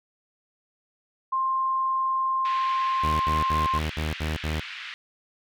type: tone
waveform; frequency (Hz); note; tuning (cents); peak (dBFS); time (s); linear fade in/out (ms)
sine; 1055; C6; +14; -22; 1.32-3.79; 10
type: band-pass noise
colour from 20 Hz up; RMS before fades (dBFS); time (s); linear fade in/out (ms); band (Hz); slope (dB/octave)
white; -38; 2.45-4.94; 0; 1500 to 3200; 24
type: tone bursts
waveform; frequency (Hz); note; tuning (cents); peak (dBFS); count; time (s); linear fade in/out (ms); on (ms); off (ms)
sawtooth; 77.78; D#2; 0; -22; 7; 3.03-4.604; 10; 170; 64
effects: none